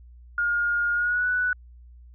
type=tone with pitch glide; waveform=sine; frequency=1422 to 1483.2 Hz; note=F6 to F#6; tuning=+31 to +4 cents; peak=-21 dBFS; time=0.38-1.53 s; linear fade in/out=2 ms; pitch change=+73 cents; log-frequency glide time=0.93-1.28 s; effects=added 60 Hz sine -45 dBFS peak until 2.14 s